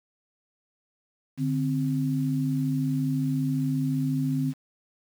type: tone pair together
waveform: sine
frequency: 147.06 / 261.6 Hz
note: D3 / C4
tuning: +3 / 0 cents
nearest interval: minor seventh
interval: 997 cents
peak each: -26 dBFS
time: 1.37-4.54 s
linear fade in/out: 50 ms
effects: 8-bit